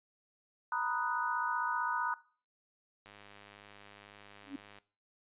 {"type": "chord", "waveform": "sine", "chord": "B major seventh", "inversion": "third", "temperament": "equal", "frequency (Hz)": [932.3, 987.8, 1244.5, 1480], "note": ["A#5", "B5", "D#6", "F#6"], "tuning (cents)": [0, 0, 0, 0], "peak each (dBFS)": -37, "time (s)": [0.72, 2.14], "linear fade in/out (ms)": 2}
{"type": "click train", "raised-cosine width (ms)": 0.3, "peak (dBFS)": -37, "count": 177, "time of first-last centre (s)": [3.06, 4.785], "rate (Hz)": 102}
{"type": "tone with exponential growth", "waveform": "sine", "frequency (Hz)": 279.5, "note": "C#4", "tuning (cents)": 14, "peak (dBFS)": -34, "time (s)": [4.42, 4.56], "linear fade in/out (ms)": 5, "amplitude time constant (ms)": 30}
{"effects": ["noise-tail reverb RT60 0.4 s tail -19 dB re dry", "resampled to 8000 Hz"]}